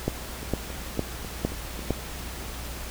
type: two click trains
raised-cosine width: 2 ms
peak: -10 / -23 dBFS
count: 5 / 6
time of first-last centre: 0.08-1.906 / 0.43-1.792 s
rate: 2.19 / 3.67 Hz
effects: added 60 Hz sine -38 dBFS peak until 2.9 s + pink hiss -38 dBFS RMS until 2.9 s